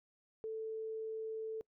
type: tone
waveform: sine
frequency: 441.5 Hz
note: A4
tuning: 6 cents sharp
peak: -38 dBFS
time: 0.44-1.61 s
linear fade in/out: 0 ms
effects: noise-tail reverb RT60 0.1 s tail -25 dB re dry